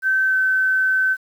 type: tone with pitch glide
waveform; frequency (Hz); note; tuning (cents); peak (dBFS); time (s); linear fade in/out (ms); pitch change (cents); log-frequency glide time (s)
sine; 1543 to 1530.6; G6 to G6; -28 to -42; -15; 0.02-1.17; 50; -14; 0.26-0.35
effects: 8-bit